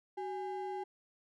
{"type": "ring-modulated tone", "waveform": "triangle", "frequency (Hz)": 600, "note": "D5", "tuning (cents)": 37, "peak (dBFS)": -32, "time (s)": [0.17, 0.84], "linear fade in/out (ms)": 10, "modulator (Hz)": 223, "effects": []}